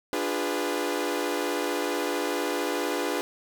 sawtooth chord, D diminished seventh, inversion none, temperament equal with one note detuned, 293.7 / 349.2 / 409.4 / 493.9 Hz, D4 / F4 / Ab4 / Cb5, 0 / 0 / -25 / 0 cents, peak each -28 dBFS, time 0.13-3.21 s, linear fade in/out 0 ms, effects none

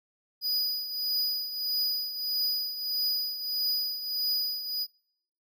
square tone with tremolo, 4938 Hz, D#8, 14 cents flat, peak -25 dBFS, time 0.41-4.87 s, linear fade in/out 50 ms, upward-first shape triangle, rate 1.6 Hz, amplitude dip 70%, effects noise-tail reverb RT60 0.7 s tail -26 dB re dry

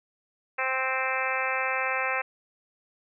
harmonic tone, 261.6 Hz, C4, in tune, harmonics 2 / 3 / 4 / 5 / 6 / 7 / 8 / 9 / 10, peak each -34 / -34 / -34 / -34 / -34 / -34 / -34 / -34 / -34 dBFS, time 0.58-2.22 s, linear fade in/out 10 ms, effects none

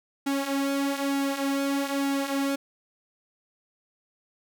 sawtooth tone with flanger, 277.2 Hz, C#4, in tune, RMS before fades -27 dBFS, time 0.26-2.56 s, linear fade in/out 10 ms, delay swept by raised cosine 1.9 to 6.2 ms, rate 1.1 Hz, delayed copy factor -0.65, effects none

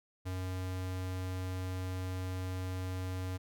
square tone, 92.5 Hz, F#2, in tune, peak -36 dBFS, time 0.25-3.38 s, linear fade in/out 20 ms, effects none

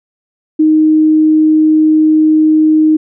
sine tone, 311.1 Hz, D#4, in tune, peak -5 dBFS, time 0.59-2.97 s, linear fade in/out 10 ms, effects none

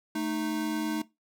square tone pair together, 220 / 309.3 Hz, A3 / D#4, 0 / -10 cents, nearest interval tritone, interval 590 cents, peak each -34 / -31 dBFS, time 0.15-1.02 s, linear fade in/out 5 ms, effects noise-tail reverb RT60 0.2 s tail -19 dB re dry

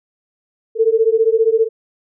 sine beating tone pair, 440.9 / 455.9 Hz, A4 / A#4, +4 / -39 cents, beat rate 15 Hz, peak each -14 dBFS, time 0.75-1.69 s, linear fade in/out 50 ms, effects none

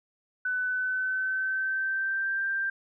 sine tone with pitch glide, 1500 to 1579.1 Hz, F#6 to G6, +23 to +12 cents, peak -26 dBFS, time 0.45-2.7 s, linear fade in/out 5 ms, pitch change +89 cents, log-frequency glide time 0.62-2.4 s, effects none

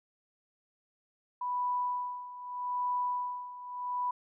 sine tone with tremolo, 987.8 Hz, B5, in tune, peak -28 dBFS, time 1.41-4.11 s, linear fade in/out 5 ms, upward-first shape sine, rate 0.81 Hz, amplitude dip 80%, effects none

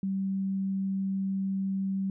sine tone, 193.3 Hz, G3, 24 cents flat, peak -27 dBFS, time 0.03-2.1 s, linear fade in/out 2 ms, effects none

